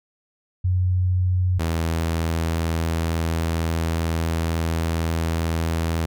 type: tone pair in turn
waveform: sine / sawtooth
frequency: 91.4 / 82.14 Hz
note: F#2 / E2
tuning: -21 / -6 cents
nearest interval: major second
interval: 185 cents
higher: first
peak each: -17 dBFS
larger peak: neither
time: 0.64-1.59 / 1.59-6.06 s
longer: second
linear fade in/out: 10 ms
effects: none

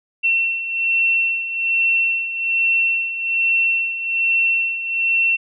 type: beating tone pair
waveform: sine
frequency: 2706 / 2707.2 Hz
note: E7 / E7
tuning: +45 / +45 cents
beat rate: 1.2 Hz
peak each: -23 / -17 dBFS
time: 0.23-5.37 s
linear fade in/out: 20 ms
effects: none

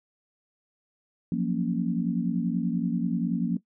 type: chord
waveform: sine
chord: Gb major seventh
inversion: third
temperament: equal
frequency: 174.61 / 185 / 233.1 / 277.2 Hz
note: F3 / Gb3 / Bb3 / Db4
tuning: 0 / 0 / 0 / 0 cents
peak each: -28 / -31 / -28 / -32 dBFS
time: 1.32-3.57 s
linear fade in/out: 2 ms
effects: noise-tail reverb RT60 0.1 s tail -18 dB re dry

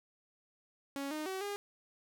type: tone with pitch steps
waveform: sawtooth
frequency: 277.8 / 307.1 / 379.7 / 406.4 Hz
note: C#4 / D#4 / F#4 / G#4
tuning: +4 / -23 / +45 / -38 cents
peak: -33 dBFS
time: 0.96-1.56 s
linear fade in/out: 0 ms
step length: 150 ms
effects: none

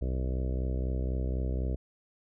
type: harmonic tone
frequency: 64 Hz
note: C2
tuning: 38 cents flat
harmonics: 1 / 2 / 3 / 4 / 5 / 6 / 7 / 8 / 9 / 10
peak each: -29 / -37 / -42 / -43 / -44 / -45 / -45 / -48 / -48 / -51 dBFS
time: 0.01-1.76 s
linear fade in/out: 10 ms
effects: none

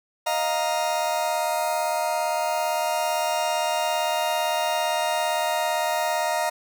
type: chord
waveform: 40% pulse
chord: Eb suspended second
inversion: none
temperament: just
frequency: 622.3 / 700 / 933.4 Hz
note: Eb5 / F5 / Bb5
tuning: 0 / +4 / +2 cents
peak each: -26 dBFS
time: 0.26-6.5 s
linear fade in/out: 10 ms
effects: none

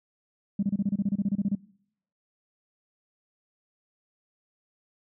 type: tone bursts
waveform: sine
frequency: 200 Hz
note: G3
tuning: 35 cents sharp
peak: -21 dBFS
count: 15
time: 0.59-1.552 s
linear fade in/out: 5 ms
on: 38 ms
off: 28 ms
effects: noise-tail reverb RT60 0.7 s tail -23 dB re dry + tanh soft clip ceiling -17 dBFS

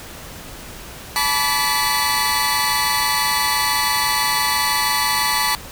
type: tone cluster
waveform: sawtooth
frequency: 864 / 978 / 1156 / 1982 / 4433 Hz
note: A5 / B5 / D6 / B6 / C#8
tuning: -32 / -17 / -28 / +6 / -1 cents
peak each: -20 dBFS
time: 1.16-5.55 s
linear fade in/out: 0 ms
effects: pink hiss -36 dBFS RMS until 5.71 s

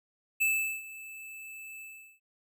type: tone with ADSR envelope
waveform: square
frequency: 2628 Hz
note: E7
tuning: 6 cents flat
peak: -24 dBFS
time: 0.4-2.2 s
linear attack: 18 ms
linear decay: 400 ms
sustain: -19 dB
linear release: 390 ms
effects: none

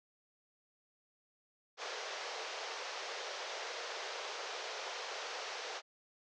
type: band-pass noise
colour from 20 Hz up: pink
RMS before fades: -43 dBFS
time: 1.77-5.82 s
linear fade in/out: 50 ms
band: 420 to 6300 Hz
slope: 48 dB/octave
effects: none

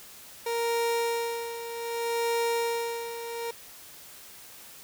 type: tone with tremolo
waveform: 30% pulse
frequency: 466.2 Hz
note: A#4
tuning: in tune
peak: -22 dBFS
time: 0.46-3.51 s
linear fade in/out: 5 ms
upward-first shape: sine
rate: 0.64 Hz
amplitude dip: 70%
effects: white hiss -48 dBFS RMS until 4.83 s

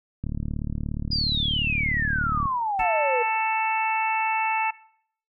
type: click train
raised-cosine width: 5 ms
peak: -17 dBFS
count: 83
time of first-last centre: 0.24-2.456 s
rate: 37 Hz
type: exponential sweep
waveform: sine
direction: down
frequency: 4978 to 466.2 Hz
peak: -23 dBFS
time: 1.11-3.23 s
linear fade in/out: 10 ms
type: harmonic tone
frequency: 441.9 Hz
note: A4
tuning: 7 cents sharp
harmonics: 2 / 3 / 4 / 5 / 6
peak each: -24 / -33 / -36 / -31 / -29 dBFS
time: 2.79-4.71 s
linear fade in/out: 10 ms
type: noise with exponential decay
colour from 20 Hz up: brown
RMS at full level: -33 dBFS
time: 2.79-2.92 s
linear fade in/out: 2 ms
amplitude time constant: 27 ms
effects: noise-tail reverb RT60 0.6 s tail -19 dB re dry

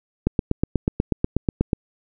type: click train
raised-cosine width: 3 ms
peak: -5 dBFS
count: 13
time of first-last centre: 0.27-1.732 s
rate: 8.21 Hz
effects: none

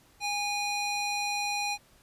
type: tone with band-pass filter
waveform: square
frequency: 820 Hz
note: G#5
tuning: 22 cents flat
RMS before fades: -31 dBFS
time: 0.2-1.78 s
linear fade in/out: 50 ms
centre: 3700 Hz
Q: 0.75
effects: pink hiss -61 dBFS RMS until 2.02 s + resampled to 32000 Hz

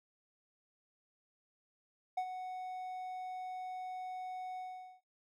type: tone with ADSR envelope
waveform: triangle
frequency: 740 Hz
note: F#5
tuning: in tune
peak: -29 dBFS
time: 2.17-5.01 s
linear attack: 8 ms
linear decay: 70 ms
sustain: -9 dB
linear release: 430 ms
effects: noise-tail reverb RT60 0.4 s tail -26 dB re dry

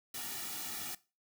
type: noise with comb filter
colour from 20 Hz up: white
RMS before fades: -41 dBFS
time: 0.14-0.95 s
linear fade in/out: 5 ms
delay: 1.9 ms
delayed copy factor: -0.8
effects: noise-tail reverb RT60 0.3 s tail -19 dB re dry

